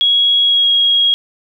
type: tone with pitch glide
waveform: sine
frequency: 3322 to 3290 Hz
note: G#7 to G#7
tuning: 0 to -17 cents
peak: -9 dBFS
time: 0.01-1.14 s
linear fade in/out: 0 ms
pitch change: -17 cents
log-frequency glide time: 0.43-0.68 s
effects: 8-bit